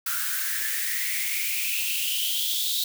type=noise with high-pass filter sweep; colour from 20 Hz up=blue; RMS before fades=-27 dBFS; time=0.06-2.84 s; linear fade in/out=5 ms; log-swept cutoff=1400 to 3800 Hz; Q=8.4; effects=none